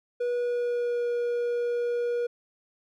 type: tone with pitch glide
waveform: triangle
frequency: 485.6 to 479.2 Hz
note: B4 to A#4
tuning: -29 to +48 cents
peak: -23 dBFS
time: 0.2-2.27 s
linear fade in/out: 10 ms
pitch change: -23 cents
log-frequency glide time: 0.33-1.08 s
effects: none